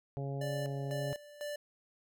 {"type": "harmonic tone", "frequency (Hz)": 138.59, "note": "C#3", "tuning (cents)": 0, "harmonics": [1, 2, 3, 4, 5, 6], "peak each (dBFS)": [-36, -47, -44, -46, -48, -55], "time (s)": [0.17, 1.13], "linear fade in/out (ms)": 0}
{"type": "tone with tremolo", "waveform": "square", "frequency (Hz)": 587.3, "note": "D5", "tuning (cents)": 0, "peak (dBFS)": -38, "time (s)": [0.41, 1.56], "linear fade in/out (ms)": 5, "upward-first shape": "square", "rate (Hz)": 2, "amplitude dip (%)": 80}
{"effects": []}